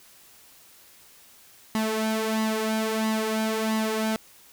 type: tone with flanger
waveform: sawtooth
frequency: 219.4 Hz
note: A3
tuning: 5 cents flat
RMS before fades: -26 dBFS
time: 1.75-4.16 s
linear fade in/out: 0 ms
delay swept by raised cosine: 1 to 3.3 ms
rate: 1.5 Hz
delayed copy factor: +0.65
effects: white hiss -53 dBFS RMS until 4.52 s